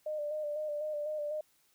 sine tone with vibrato, 601 Hz, D5, 40 cents sharp, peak -33 dBFS, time 0.06-1.41 s, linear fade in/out 5 ms, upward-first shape square, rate 4 Hz, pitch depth 32 cents each way, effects white hiss -70 dBFS RMS until 1.74 s

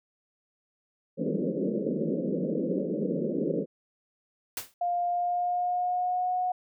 pink band-pass noise, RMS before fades -29 dBFS, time 1.17-3.66 s, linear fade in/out 50 ms, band 160 to 560 Hz, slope 96 dB/octave
white noise with exponential decay, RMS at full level -30 dBFS, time 4.57-4.74 s, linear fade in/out 2 ms, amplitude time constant 35 ms
sine tone with pitch glide, 703 to 729.5 Hz, F5 to F#5, +11 to -25 cents, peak -25 dBFS, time 4.81-6.52 s, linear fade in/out 5 ms, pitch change +64 cents, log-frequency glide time 5.06-6.32 s
effects none

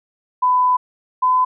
sine tone pair in turn, 1001 / 1012 Hz, B5 / B5, +23 / +42 cents, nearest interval unison, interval 19 cents, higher second, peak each -12 dBFS, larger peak neither, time 0.42-0.77 / 1.22-1.45 s, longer first, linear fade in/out 10 ms, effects none

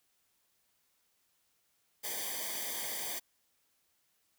white noise with comb filter, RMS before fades -38 dBFS, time 2.03-3.2 s, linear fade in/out 20 ms, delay 0.74 ms, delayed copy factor -0.9, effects white hiss -75 dBFS RMS until 4.38 s

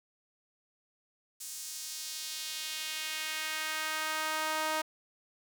sawtooth tone with high-pass filter sweep, 312.4 Hz, D#4, 7 cents sharp, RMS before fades -36 dBFS, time 1.4-4.82 s, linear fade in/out 10 ms, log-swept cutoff 7400 to 810 Hz, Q 1.2, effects none

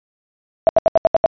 sine tone bursts, 654 Hz, E5, 14 cents flat, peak -7 dBFS, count 7, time 0.67-1.26 s, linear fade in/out 0 ms, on 20 ms, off 75 ms, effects resampled to 11025 Hz

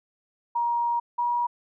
sine tone pair in turn, 946 / 959.2 Hz, A#5 / A#5, +25 / +49 cents, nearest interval unison, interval 24 cents, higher second, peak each -22 dBFS, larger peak neither, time 0.55-1 / 1.18-1.47 s, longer first, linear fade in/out 10 ms, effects none

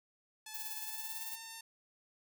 5% pulse tone with pitch glide, 866 to 903.8 Hz, A5 to A5, -28 to +46 cents, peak -34 dBFS, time 0.46-1.61 s, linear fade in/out 5 ms, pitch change +74 cents, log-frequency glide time 0.8-1.37 s
violet noise with tremolo, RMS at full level -41 dBFS, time 0.54-1.36 s, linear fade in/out 5 ms, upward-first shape sine, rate 18 Hz, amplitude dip 55%
effects none

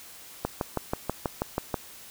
click train, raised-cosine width 1 ms, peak -12 dBFS, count 9, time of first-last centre 0.45-1.742 s, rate 6.19 Hz, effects white hiss -47 dBFS RMS until 2.1 s

